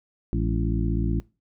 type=harmonic tone with a mistuned harmonic; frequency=56.1 Hz; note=A1; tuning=34 cents sharp; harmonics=1 / 2 / 3 / 4 / 5 / 6; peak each=-25 / -28 / -30 / -31 / -32 / -33 dBFS; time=0.33-1.2 s; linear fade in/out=0 ms; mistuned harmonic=4; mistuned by=-100 cents; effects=noise-tail reverb RT60 0.3 s tail -22 dB re dry